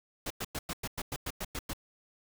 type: noise bursts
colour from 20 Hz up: pink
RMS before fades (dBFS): -36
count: 11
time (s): 0.26-1.734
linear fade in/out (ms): 5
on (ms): 44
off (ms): 99
effects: none